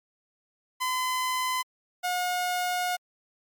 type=tone pair in turn; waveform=sawtooth; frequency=1019 / 720.5 Hz; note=C6 / F#5; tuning=-46 / -46 cents; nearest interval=tritone; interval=600 cents; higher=first; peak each=-22 dBFS; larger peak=neither; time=0.8-1.63 / 2.03-2.97 s; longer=second; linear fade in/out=20 ms; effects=MP3 96 kbps